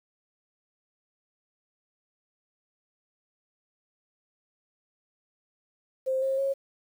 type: tone with pitch steps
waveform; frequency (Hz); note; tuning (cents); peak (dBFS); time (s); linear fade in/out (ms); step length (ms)
sine; 525 / 535.4 / 546; C5 / C5 / C#5; +6 / +40 / -26; -24; 6.06-6.54; 20; 160
effects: 9-bit